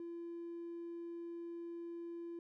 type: tone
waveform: triangle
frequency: 340 Hz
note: F4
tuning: 46 cents flat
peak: -40 dBFS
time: 0-2.39 s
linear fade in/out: 2 ms
effects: tanh soft clip ceiling -39 dBFS